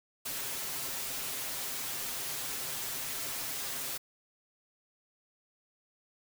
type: noise with comb filter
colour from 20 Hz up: white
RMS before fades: -37 dBFS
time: 0.25-3.98 s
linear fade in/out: 10 ms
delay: 7.5 ms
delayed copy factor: +0.7
effects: none